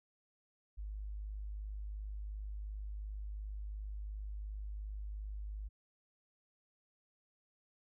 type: tone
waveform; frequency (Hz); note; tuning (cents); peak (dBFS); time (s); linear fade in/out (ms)
sine; 51.4; G#1; -17; -40; 0.77-5.69; 20
effects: none